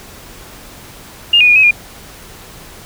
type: tone with pitch steps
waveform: sine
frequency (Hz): 2824 / 2467 / 2436 / 2551 / 2422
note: F7 / D#7 / D#7 / D#7 / D#7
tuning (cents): +19 / -15 / -37 / +43 / -47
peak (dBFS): -5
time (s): 1.33-1.71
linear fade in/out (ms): 5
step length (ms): 76
effects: pink hiss -36 dBFS RMS until 2.85 s